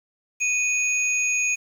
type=tone pair together; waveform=sine; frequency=2489 / 6645 Hz; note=D#7 / G#8; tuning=0 / 0 cents; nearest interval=octave + perfect fourth; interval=1700 cents; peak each=-21 / -26 dBFS; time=0.4-1.56 s; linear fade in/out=20 ms; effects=8-bit